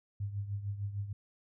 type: tone with tremolo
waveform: sine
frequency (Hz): 101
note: G#2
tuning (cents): -48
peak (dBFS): -31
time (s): 0.2-1.13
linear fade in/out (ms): 5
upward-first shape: triangle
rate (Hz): 6.6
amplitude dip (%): 75
effects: none